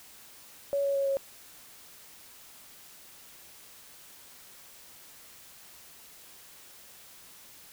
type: tone with pitch steps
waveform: sine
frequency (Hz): 562 / 557.2 / 552.3 / 547.6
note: C#5 / C#5 / C#5 / C#5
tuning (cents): +24 / +9 / -6 / -21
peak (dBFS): -25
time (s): 0.73-1.17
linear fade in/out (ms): 0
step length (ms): 110
effects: white hiss -52 dBFS RMS until 7.72 s